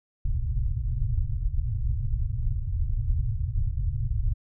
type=low-pass noise; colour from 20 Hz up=pink; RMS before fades=-26 dBFS; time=0.25-4.34 s; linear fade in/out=5 ms; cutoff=130 Hz; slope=96 dB/octave; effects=none